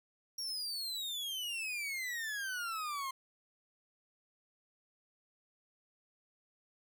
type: exponential sweep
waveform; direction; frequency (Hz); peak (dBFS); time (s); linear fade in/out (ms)
40% pulse; down; 5640 to 1050; -36; 0.38-3.11; 5
effects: 12-bit